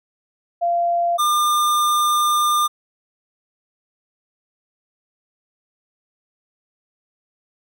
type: tone pair in turn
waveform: sine / square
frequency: 690 / 1201.6 Hz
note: F5 / D6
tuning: -21 / +39 cents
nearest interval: minor seventh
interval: 960 cents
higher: second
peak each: -16 dBFS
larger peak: neither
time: 0.61-1.18 / 1.18-2.68 s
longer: second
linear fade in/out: 20 ms
effects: none